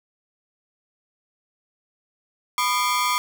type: ring-modulated tone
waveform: sawtooth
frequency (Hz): 1108.7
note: C#6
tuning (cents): 0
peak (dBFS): -13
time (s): 2.58-3.18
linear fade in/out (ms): 0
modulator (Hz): 114
effects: none